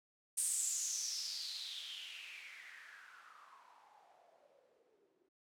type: noise with low-pass filter sweep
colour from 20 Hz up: violet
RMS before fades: -45 dBFS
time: 0.37-5.29 s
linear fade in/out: 10 ms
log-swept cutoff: 9100 to 340 Hz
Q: 6.3
effects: none